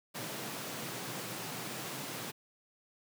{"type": "high-pass noise", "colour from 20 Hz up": "pink", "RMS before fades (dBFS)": -41, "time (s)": [0.14, 2.32], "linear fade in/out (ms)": 20, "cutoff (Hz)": 110, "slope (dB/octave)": 96, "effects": []}